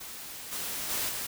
white noise with level steps, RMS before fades -42 / -35 / -31 / -35 dBFS, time 0-1.27 s, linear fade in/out 10 ms, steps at 0.51 / 0.89 / 1.08 s, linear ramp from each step 20 ms, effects none

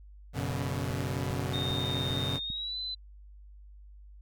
sawtooth chord, F# suspended fourth, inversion none, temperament equal with one note detuned, 92.5 / 123.47 / 141.34 Hz, F#2 / B2 / C#3, 0 / 0 / +34 cents, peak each -31 dBFS, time 0.33-2.4 s, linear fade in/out 50 ms
click train, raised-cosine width 5 ms, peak -29 dBFS, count 6, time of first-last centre 0.51-2.502 s, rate 2.51 Hz
sine tone with pitch glide, 3671 to 4026 Hz, A#7 to B7, -27 to +33 cents, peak -33 dBFS, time 1.53-2.95 s, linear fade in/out 10 ms, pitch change +160 cents, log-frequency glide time 2.42-2.78 s
effects added 50 Hz sine -48 dBFS peak until 4.21 s

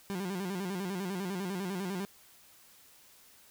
30% pulse tone with vibrato, 188.3 Hz, F#3, 31 cents sharp, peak -31 dBFS, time 0.1-2.05 s, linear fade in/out 0 ms, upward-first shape square, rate 10 Hz, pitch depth 92 cents each way, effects white hiss -59 dBFS RMS until 3.5 s

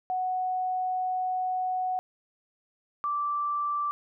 sine tone pair in turn, 740 / 1169.9 Hz, F#5 / D6, 0 / -7 cents, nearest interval minor sixth, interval 793 cents, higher second, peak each -26 dBFS, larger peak neither, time 0.1-1.99 / 3.04-3.91 s, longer first, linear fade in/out 0 ms, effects none

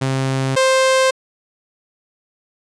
sawtooth tone pair in turn, 133.3 / 524.9 Hz, C3 / C5, +33 / +5 cents, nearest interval 2 octaves, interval 2372 cents, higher second, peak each -13 / -8 dBFS, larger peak second, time 0.01-0.56 / 0.56-1.11 s, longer neither, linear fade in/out 10 ms, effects resampled to 22050 Hz

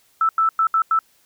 sine tone bursts at uneven times, 1318.5 Hz, E6, in tune, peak -14 dBFS, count 5, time 0.21-0.29 / 0.38-0.49 / 0.59-0.67 / 0.74-0.82 / 0.91-0.99 s, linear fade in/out 2 ms, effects white hiss -59 dBFS RMS until 1.25 s

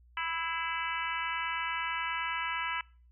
harmonic tone with a mistuned harmonic, 329.3 Hz, E4, 2 cents flat, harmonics 3 / 4 / 5 / 6 / 7 / 8 / 9, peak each -37 / -38 / -39 / -40 / -40 / -41 / -42 dBFS, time 0.17-2.81 s, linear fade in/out 2 ms, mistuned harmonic 6, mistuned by +37 cents, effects noise-tail reverb RT60 0.4 s tail -24 dB re dry + added 60 Hz sine -57 dBFS peak until 3.11 s

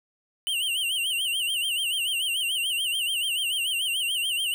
square tone with vibrato, 2960 Hz, F#7, in tune, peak -25 dBFS, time 0.47-4.54 s, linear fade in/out 0 ms, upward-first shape sine, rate 6.9 Hz, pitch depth 140 cents each way, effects none

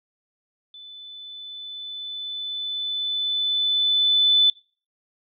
sine tone with level ramp, 3504 Hz, A7, 8 cents flat, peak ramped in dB -40 to -13 dBFS, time 0.74-4.5 s, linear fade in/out 2 ms, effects noise-tail reverb RT60 0.4 s tail -24 dB re dry

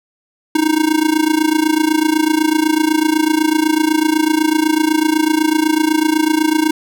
square tone with amplitude modulation, 312 Hz, D#4, 5 cents sharp, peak -9 dBFS, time 0.55-6.71 s, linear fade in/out 5 ms, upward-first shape sine, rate 28 Hz, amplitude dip 85%, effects none

